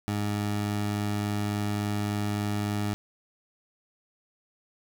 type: tone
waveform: 20% pulse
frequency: 103.5 Hz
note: G#2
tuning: 5 cents flat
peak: -22 dBFS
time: 0.08-2.94 s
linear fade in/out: 0 ms
effects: none